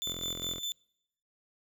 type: tone with tremolo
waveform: 35% pulse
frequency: 3527 Hz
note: A7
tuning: 3 cents sharp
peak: -30 dBFS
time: 0.02-0.72 s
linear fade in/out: 0 ms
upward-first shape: square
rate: 4.9 Hz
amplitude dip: 55%
type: tone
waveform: 5% pulse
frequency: 43.22 Hz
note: F1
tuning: 17 cents flat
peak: -31 dBFS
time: 0.05-0.6 s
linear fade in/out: 20 ms
effects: noise-tail reverb RT60 0.8 s tail -26 dB re dry